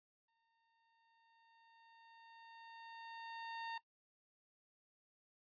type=tone with exponential growth; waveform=sawtooth; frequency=916 Hz; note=A#5; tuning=31 cents flat; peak=-38 dBFS; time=0.28-3.78 s; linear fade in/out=5 ms; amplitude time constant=760 ms; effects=noise-tail reverb RT60 0.1 s tail -17 dB re dry + resampled to 11025 Hz